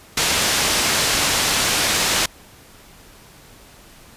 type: low-pass noise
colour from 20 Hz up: white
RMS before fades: -19 dBFS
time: 0.17-2.26 s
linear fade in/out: 5 ms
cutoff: 6600 Hz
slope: 12 dB/octave
effects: pink hiss -46 dBFS RMS until 4.16 s + resampled to 32000 Hz